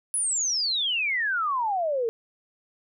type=exponential sweep; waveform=sine; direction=down; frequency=10510 to 440.7 Hz; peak=-23 dBFS; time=0.14-2.09 s; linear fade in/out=0 ms; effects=none